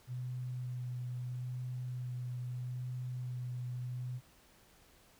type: tone with vibrato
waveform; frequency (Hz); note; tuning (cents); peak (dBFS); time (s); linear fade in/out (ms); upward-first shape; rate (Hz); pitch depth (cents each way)
sine; 124.8; B2; +19; -37; 0.07-4.21; 50; sine; 0.77; 13
effects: pink hiss -64 dBFS RMS until 5.19 s